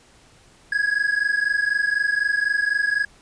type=tone pair together; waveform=triangle; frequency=1652 / 1676 Hz; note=G#6 / G#6; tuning=-10 / +15 cents; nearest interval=unison; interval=25 cents; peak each=-20 dBFS; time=0.72-3.05 s; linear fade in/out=5 ms; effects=pink hiss -53 dBFS RMS until 3.21 s + resampled to 22050 Hz

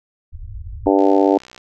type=low-pass noise; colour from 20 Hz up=pink; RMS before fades=-31 dBFS; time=0.32-0.9 s; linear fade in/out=20 ms; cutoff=110 Hz; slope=96 dB/octave
type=harmonic tone; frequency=98 Hz; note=G2; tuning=in tune; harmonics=3 / 4 / 5 / 6 / 7 / 8 / 9; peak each=-15 / -17 / -19 / -21 / -22 / -23 / -24 dBFS; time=0.86-1.38 s; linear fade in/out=5 ms
type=click train; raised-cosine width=0.2 ms; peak=-23 dBFS; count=38; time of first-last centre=0.99-1.578 s; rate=62.9 Hz
effects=none

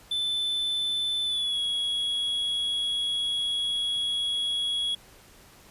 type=tone with pitch glide; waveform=triangle; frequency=3520 to 3336 Hz; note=A7 to G#7; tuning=0 to +7 cents; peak=-24 dBFS; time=0.11-4.95 s; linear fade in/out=5 ms; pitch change=-93 cents; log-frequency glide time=1.25-1.59 s; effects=pink hiss -53 dBFS RMS until 5.7 s + resampled to 32000 Hz

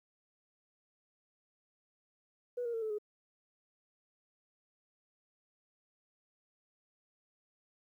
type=tone with pitch steps; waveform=sine; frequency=488.8 / 470.5 / 452.9 / 436 / 419.7 Hz; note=B4 / A#4 / A#4 / A4 / G#4; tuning=-18 / +16 / -50 / -16 / +18 cents; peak=-33 dBFS; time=2.57-2.985 s; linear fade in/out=10 ms; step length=83 ms; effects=tanh soft clip ceiling -29 dBFS + 12-bit

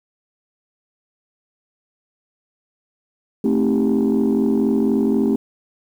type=chord; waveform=sine; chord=A half-diminished seventh; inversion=none; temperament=just; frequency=220 / 264 / 316.8 / 396 Hz; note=A3 / C4 / Eb4 / G4; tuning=0 / +16 / +31 / +18 cents; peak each=-17 / -18 / -22 / -20 dBFS; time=3.44-5.36 s; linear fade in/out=5 ms; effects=tanh soft clip ceiling -10 dBFS + 8-bit

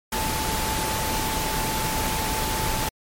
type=tone in noise; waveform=sine; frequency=876 Hz; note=A5; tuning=8 cents flat; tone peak=-29 dBFS; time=0.12-2.89 s; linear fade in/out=5 ms; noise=pink; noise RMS=-26 dBFS; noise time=0.12-2.89 s; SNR=-6 dB; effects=MP3 64 kbps

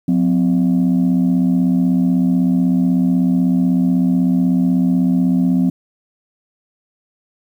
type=tone pair together; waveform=sine; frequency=180.36 / 256.5 Hz; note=F#3 / C4; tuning=-44 / -34 cents; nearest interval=tritone; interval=610 cents; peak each=-13 dBFS; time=0.08-5.7 s; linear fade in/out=5 ms; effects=tanh soft clip ceiling -8 dBFS + 8-bit

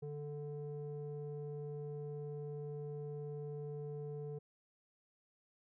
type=tone with low-pass filter; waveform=square; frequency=146.83 Hz; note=D3; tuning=in tune; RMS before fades=-44 dBFS; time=0.02-4.39 s; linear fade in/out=10 ms; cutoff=480 Hz; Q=3.1; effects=none

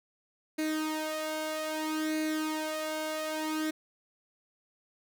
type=tone with flanger; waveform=sawtooth; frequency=311.3 Hz; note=D#4; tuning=1 cent sharp; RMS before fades=-33 dBFS; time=0.58-3.71 s; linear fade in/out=10 ms; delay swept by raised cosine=0.46 to 1.86 ms; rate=0.62 Hz; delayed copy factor=+0.7; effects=none

